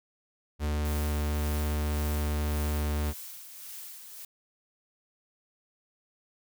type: tone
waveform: 45% pulse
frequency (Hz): 74.7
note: D2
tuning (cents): +30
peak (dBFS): -27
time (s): 0.59-3.14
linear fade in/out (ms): 50
type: noise with tremolo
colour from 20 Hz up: blue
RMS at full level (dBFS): -42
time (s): 0.85-4.25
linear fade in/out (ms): 2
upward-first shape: sine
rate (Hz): 1.8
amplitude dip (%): 45
effects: none